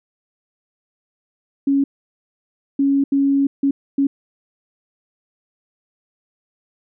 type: tone bursts at uneven times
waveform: sine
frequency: 277.2 Hz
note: C#4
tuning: in tune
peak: -13 dBFS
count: 5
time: 1.67-1.84 / 2.79-3.04 / 3.12-3.47 / 3.63-3.71 / 3.98-4.07 s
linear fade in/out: 5 ms
effects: none